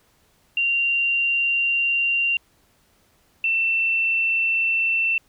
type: tone pair in turn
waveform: sine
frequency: 2769 / 2684 Hz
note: F7 / E7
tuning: -15 / +31 cents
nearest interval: minor second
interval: 54 cents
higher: first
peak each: -18 dBFS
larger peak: neither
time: 0.57-2.37 / 3.44-5.18 s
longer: first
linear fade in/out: 2 ms
effects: pink hiss -61 dBFS RMS until 5.28 s